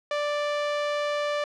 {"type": "tone", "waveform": "sawtooth", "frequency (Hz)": 587.3, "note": "D5", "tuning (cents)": 0, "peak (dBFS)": -21, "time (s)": [0.11, 1.44], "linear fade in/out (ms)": 2, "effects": ["low-pass 4000 Hz 12 dB/octave"]}